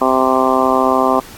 harmonic tone, 130.5 Hz, C3, 4 cents flat, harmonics 2 / 3 / 4 / 5 / 6 / 7 / 8 / 9, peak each -18 / -19 / -20 / -18 / -19 / -22 / -17 / -20 dBFS, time 0.01-1.2 s, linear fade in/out 5 ms, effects pink hiss -37 dBFS RMS until 1.37 s + AAC 64 kbps

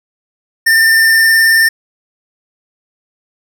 square tone with vibrato, 1800 Hz, A6, 39 cents sharp, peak -7 dBFS, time 0.66-1.69 s, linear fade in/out 10 ms, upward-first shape sine, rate 19 Hz, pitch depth 14 cents each way, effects none

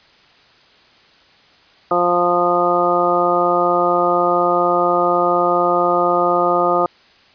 harmonic tone, 175.8 Hz, F3, 12 cents sharp, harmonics 1 / 2 / 3 / 4 / 5 / 6 / 7, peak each -29 / -20 / -19 / -19 / -23 / -27 / -18 dBFS, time 1.91-6.86 s, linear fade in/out 2 ms, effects white hiss -50 dBFS RMS until 7.34 s + resampled to 11025 Hz

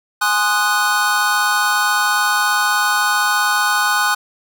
square chord, Ab dominant seventh, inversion none, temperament equal with one note detuned, 830.6 / 1046.5 / 1236.6 / 1480 Hz, Ab5 / C6 / Eb6 / Gb6, 0 / 0 / -11 / 0 cents, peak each -22 / -23 / -21 / -18 dBFS, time 0.21-4.15 s, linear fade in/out 10 ms, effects none

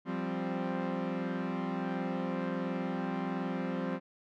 sawtooth chord, F suspended second, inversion none, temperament equal, 174.61 / 196 / 261.6 Hz, F3 / G3 / C4, 0 / 0 / 0 cents, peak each -33 / -33 / -32 dBFS, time 0.05-4 s, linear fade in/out 50 ms, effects low-pass 2000 Hz 12 dB/octave

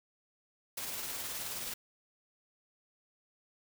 white noise with tremolo, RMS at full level -38 dBFS, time 0.77-1.74 s, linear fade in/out 5 ms, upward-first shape triangle, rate 19 Hz, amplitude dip 35%, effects none

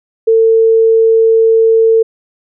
sine tone, 450 Hz, A4, 39 cents sharp, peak -5 dBFS, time 0.27-2.03 s, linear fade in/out 10 ms, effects none

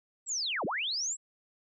sine linear two-way sweep, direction down then up, 7902 to 147 to 7902 Hz, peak -30 dBFS, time 0.26-1.17 s, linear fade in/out 50 ms, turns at 0.65 s, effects none

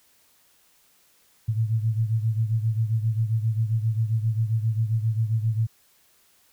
sine beating tone pair, 109.9 / 117.4 Hz, A2 / A#2, -2 / +13 cents, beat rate 7.5 Hz, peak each -22 / -27 dBFS, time 1.48-5.67 s, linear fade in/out 10 ms, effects white hiss -61 dBFS RMS until 6.52 s

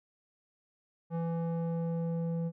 square tone with low-pass filter sweep, 166.9 Hz, E3, 22 cents sharp, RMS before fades -33 dBFS, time 1.1-2.52 s, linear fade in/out 50 ms, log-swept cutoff 840 to 420 Hz, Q 1.2, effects none

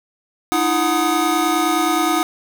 square tone cluster, 306.6 / 336.2 / 733 / 1249 Hz, D#4 / E4 / F#5 / D#6, -25 / +34 / -16 / +6 cents, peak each -22 dBFS, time 0.52-2.23 s, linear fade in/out 0 ms, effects 7-bit

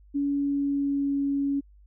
sine tone with pitch glide, 283.1 to 279.7 Hz, C#4 to C#4, +37 to +16 cents, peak -23 dBFS, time 0.14-1.61 s, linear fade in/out 20 ms, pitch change -21 cents, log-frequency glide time 0.27-1.16 s, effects added 50 Hz sine -51 dBFS peak until 1.86 s

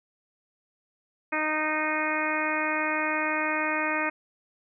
harmonic tone, 308.7 Hz, D#4, 14 cents flat, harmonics 1 / 2 / 3 / 4 / 5 / 6 / 7 / 8, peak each -33 / -33 / -33 / -33 / -33 / -33 / -33 / -33 dBFS, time 1.32-4.1 s, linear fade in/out 10 ms, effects none

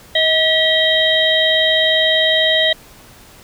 harmonic tone with a mistuned harmonic, 634 Hz, D#5, 32 cents sharp, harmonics 1 / 3 / 5 / 6, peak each -17 / -17 / -17 / -17 dBFS, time 0.15-2.73 s, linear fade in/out 5 ms, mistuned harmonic 3, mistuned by +33 cents, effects pink hiss -43 dBFS RMS until 3.43 s

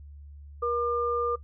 sine tone pair together, 476.2 / 1200 Hz, A#4 / D6, +37 / +37 cents, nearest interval octave + major third, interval 1600 cents, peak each -27 / -28 dBFS, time 0.62-1.36 s, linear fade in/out 10 ms, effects noise-tail reverb RT60 0.1 s tail -19 dB re dry + added 72 Hz sine -43 dBFS peak until 1.43 s

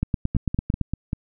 two click trains, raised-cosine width 5 ms, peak -12 / -9 dBFS, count 5 / 8, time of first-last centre 0.35-1.131 / 0.03-0.813 s, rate 5.12 / 8.94 Hz, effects none

